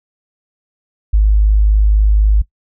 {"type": "tone", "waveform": "sine", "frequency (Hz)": 52, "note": "G#1", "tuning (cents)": 3, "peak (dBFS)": -7, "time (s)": [1.13, 2.42], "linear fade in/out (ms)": 10, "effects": ["noise-tail reverb RT60 0.1 s tail -18 dB re dry"]}